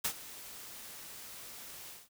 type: noise with ADSR envelope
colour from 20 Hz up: white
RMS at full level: -31 dBFS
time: 0.04-2.09 s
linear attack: 11 ms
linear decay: 75 ms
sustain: -17 dB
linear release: 180 ms
effects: none